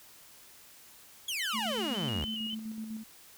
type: exponential sweep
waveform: sawtooth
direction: down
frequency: 3435 to 65.1 Hz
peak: -29 dBFS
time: 1.28-2.25 s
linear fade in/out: 5 ms
type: tone with vibrato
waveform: sine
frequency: 2960 Hz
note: F#7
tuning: in tune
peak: -35 dBFS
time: 1.39-2.55 s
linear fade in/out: 10 ms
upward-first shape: square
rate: 3.6 Hz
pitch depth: 50 cents each way
type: tone with tremolo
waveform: sine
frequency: 220 Hz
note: A3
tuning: in tune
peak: -35 dBFS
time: 1.53-3.04 s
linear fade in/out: 20 ms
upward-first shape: square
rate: 8 Hz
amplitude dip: 40%
effects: white hiss -55 dBFS RMS until 3.37 s